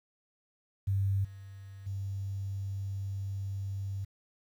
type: tone with level steps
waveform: sine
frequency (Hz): 98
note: G2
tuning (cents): 0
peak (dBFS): -26 / -44 / -33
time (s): 0.87-4.05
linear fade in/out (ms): 10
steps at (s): 1.24 / 1.86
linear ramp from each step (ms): 10
effects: 10-bit